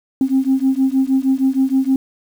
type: beating tone pair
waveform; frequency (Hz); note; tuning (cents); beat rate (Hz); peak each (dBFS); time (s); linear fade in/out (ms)
sine; 262.7 / 269.1; C4 / C4; +7 / +49; 6.4; -15; 0.21-1.96; 2
effects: tanh soft clip ceiling -7 dBFS + 7-bit